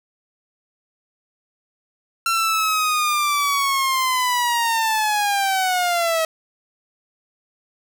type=linear sweep; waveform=sawtooth; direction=down; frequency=1360 to 639 Hz; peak=-14 dBFS; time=2.26-6.25 s; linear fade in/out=2 ms; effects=none